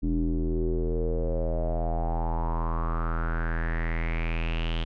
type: tone with low-pass filter sweep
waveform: square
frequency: 41.2 Hz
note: E1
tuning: in tune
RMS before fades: -27 dBFS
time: 0.02-4.85 s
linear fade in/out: 20 ms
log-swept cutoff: 270 to 3200 Hz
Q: 6.7
effects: none